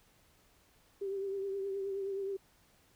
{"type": "tone with vibrato", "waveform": "sine", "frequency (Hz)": 392, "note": "G4", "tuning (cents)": 0, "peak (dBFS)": -34, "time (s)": [1.01, 2.37], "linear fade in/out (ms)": 10, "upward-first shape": "triangle", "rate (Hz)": 9.5, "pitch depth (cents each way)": 44, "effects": ["pink hiss -67 dBFS RMS until 2.95 s"]}